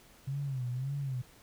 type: tone with vibrato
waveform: sine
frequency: 132.1 Hz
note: C3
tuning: 17 cents sharp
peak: -32 dBFS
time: 0.27-1.22 s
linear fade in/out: 10 ms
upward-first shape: sine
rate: 1.8 Hz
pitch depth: 130 cents each way
effects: pink hiss -59 dBFS RMS until 1.42 s